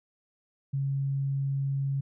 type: tone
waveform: sine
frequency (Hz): 137.6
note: C#3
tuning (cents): -12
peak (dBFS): -26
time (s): 0.73-2.01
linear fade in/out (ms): 10
effects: none